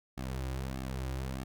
sawtooth tone with flanger, 65.41 Hz, C2, in tune, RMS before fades -37 dBFS, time 0.17-1.44 s, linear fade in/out 10 ms, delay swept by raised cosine 2 to 4.6 ms, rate 1.6 Hz, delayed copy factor -0.85, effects none

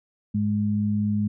sine tone pair together, 104.25 / 208.5 Hz, G#2 / G#3, +7 / +7 cents, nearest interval octave, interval 1200 cents, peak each -26 / -22 dBFS, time 0.34-1.28 s, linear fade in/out 10 ms, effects none

